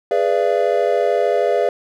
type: chord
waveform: triangle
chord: G# diminished seventh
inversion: none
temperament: equal with one note detuned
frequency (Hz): 415.3 / 493.9 / 587.3 / 680.5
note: G#4 / B4 / D5 / F5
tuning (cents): 0 / 0 / 0 / -45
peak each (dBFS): -18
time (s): 0.11-1.69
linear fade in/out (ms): 2
effects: none